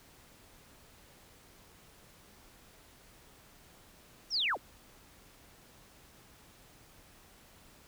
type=linear sweep; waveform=sine; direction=down; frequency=5840 to 120 Hz; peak=-28 dBFS; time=4.3-4.58 s; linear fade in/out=50 ms; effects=pink hiss -59 dBFS RMS until 7.87 s